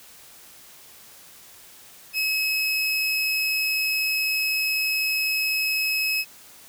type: tone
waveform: 30% pulse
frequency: 2568 Hz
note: E7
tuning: 46 cents flat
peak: -19 dBFS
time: 2.13-6.25 s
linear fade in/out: 50 ms
effects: white hiss -48 dBFS RMS until 6.68 s